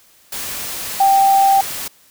sine tone in noise, 784 Hz, G5, in tune, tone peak -9 dBFS, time 1-1.61 s, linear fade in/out 5 ms, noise white, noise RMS -26 dBFS, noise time 0.32-1.88 s, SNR +14 dB, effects white hiss -51 dBFS RMS until 2.1 s

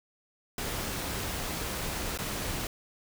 pink noise with dropouts, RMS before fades -34 dBFS, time 0.58-2.67 s, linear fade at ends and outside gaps 2 ms, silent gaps 2.176-2.187 s, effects none

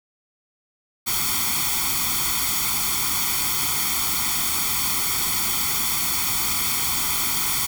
white noise with comb filter, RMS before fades -23 dBFS, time 1.06-7.67 s, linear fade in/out 20 ms, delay 0.89 ms, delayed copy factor +1, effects none

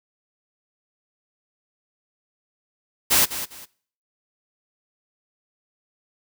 white noise with echo, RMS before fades -17 dBFS, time 3.1-3.26 s, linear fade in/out 20 ms, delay 200 ms, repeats 2, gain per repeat -12 dB, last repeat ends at 3.66 s, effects noise-tail reverb RT60 0.5 s tail -21 dB re dry

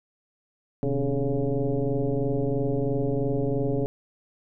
sine tone with frequency modulation, 148.5 Hz, D3, 20 cents sharp, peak -22 dBFS, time 0.83-3.86 s, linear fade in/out 0 ms, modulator 137 Hz, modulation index 2.9, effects none

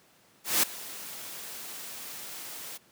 white noise with ADSR envelope, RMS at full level -22 dBFS, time 0.44-2.78 s, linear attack 190 ms, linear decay 8 ms, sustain -19 dB, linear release 17 ms, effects pink hiss -61 dBFS RMS until 2.91 s + high-pass 150 Hz 12 dB/octave

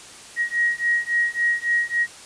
sine beating tone pair, 1891 / 1894.6 Hz, A#6 / A#6, +24 / +28 cents, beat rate 3.6 Hz, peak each -22 dBFS, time 0.36-2.07 s, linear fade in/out 50 ms, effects white hiss -42 dBFS RMS until 2.25 s + resampled to 22050 Hz

